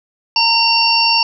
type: harmonic tone with a mistuned harmonic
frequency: 918 Hz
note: A#5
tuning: 27 cents flat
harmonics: 1 / 3 / 5 / 6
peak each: -16 / -16 / -16 / -16 dBFS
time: 0.36-1.23 s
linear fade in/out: 2 ms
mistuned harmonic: 6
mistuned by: -24 cents
effects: none